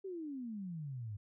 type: exponential sweep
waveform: sine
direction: down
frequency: 396.9 to 98.9 Hz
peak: -40 dBFS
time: 0.04-1.17 s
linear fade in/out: 10 ms
effects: none